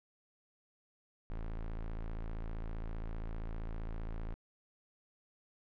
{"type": "tone", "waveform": "square", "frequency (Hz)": 27.61, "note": "A0", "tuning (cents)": 7, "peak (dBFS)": -38, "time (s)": [1.3, 4.34], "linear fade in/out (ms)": 0, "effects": ["low-pass 2000 Hz 12 dB/octave"]}